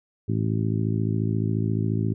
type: harmonic tone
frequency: 54.3 Hz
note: A1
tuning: 22 cents flat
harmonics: 2 / 3 / 4 / 5 / 6 / 7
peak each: -24 / -28 / -30 / -32 / -34 / -35 dBFS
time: 0.28-2.14 s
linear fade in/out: 10 ms
effects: none